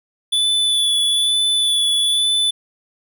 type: tone with vibrato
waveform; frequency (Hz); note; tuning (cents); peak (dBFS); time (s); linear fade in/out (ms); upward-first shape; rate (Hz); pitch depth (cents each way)
square; 3463; A7; -28; -15; 0.32-2.51; 10; sine; 1.1; 20
effects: none